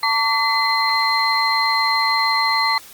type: tone cluster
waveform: sine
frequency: 898 / 1141 / 2028 / 4167 Hz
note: A5 / C#6 / B6 / C8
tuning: +35 / +50 / +45 / -8 cents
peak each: -21 dBFS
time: 0.03-2.78 s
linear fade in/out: 2 ms
effects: white hiss -42 dBFS RMS until 2.93 s + Opus 24 kbps